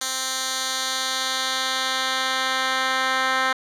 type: tone with band-pass filter sweep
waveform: 10% pulse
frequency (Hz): 261.6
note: C4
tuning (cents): 0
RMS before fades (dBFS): -24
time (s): 0.01-3.53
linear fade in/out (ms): 5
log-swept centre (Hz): 6300 to 2000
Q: 1.1
effects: none